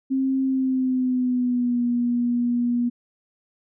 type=tone with pitch glide; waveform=sine; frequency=265.9 to 241 Hz; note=C4 to B3; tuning=+28 to -42 cents; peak=-19 dBFS; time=0.1-2.9 s; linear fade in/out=20 ms; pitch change=-170 cents; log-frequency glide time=0.43-1.83 s; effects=none